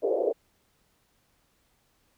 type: band-pass noise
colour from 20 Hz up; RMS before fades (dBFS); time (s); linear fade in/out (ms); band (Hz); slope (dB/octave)
white; -26; 0.02-0.33; 20; 370 to 610; 48
effects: pink hiss -69 dBFS RMS until 2.17 s